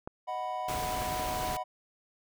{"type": "clicks", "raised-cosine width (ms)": 1, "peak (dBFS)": -24, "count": 4, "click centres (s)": [0.075, 0.975, 1.02, 1.198]}
{"type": "chord", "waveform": "triangle", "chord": "B major", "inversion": "first", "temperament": "equal", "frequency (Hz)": [622.3, 740, 987.8], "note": ["D#5", "F#5", "B5"], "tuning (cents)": [0, 0, 0], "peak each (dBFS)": [-38, -33, -35], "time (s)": [0.27, 1.64], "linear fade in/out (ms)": 20}
{"type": "noise", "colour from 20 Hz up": "pink", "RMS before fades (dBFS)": -37, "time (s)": [0.68, 1.57], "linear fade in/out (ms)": 5}
{"effects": []}